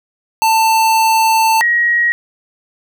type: tone pair in turn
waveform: square / sine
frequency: 890 / 1895.7 Hz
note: A5 / A#6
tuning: +20 / +29 cents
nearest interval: octave + minor second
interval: 1309 cents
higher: second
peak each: -10 dBFS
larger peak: neither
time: 0.42-1.61 / 1.61-2.12 s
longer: first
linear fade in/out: 0 ms
effects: none